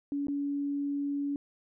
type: tone with dropouts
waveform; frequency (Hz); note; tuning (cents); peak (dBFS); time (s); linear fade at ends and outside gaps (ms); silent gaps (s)
sine; 284; C#4; +42; -29; 0.12-1.36; 1; 0.27-0.283
effects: none